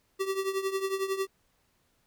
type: tone with tremolo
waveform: square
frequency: 386.4 Hz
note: G4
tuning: 25 cents flat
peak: -26 dBFS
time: 0.19-1.27 s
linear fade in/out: 20 ms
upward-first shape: triangle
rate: 11 Hz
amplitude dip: 80%
effects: pink hiss -71 dBFS RMS until 2.06 s